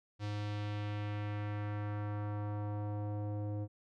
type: tone with low-pass filter sweep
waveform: square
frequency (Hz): 104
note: G#2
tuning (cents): +3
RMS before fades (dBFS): -38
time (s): 0.19-3.68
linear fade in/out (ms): 50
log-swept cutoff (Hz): 4800 to 510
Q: 1.3
effects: none